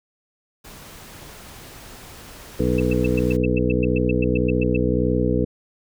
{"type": "noise", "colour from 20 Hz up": "pink", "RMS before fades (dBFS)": -41, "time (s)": [0.64, 3.37], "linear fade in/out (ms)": 10}
{"type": "harmonic tone", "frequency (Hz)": 61.74, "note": "B1", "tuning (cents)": 0, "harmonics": [1, 2, 3, 4, 5, 7, 8], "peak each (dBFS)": [-25, -25, -25, -25, -25, -25, -25], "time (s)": [2.59, 5.45], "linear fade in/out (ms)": 10}
{"type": "tone bursts", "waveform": "sine", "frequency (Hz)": 2637, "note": "E7", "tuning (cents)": 0, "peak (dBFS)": -25, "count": 16, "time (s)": [2.78, 4.766], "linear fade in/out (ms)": 5, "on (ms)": 21, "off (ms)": 110}
{"effects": []}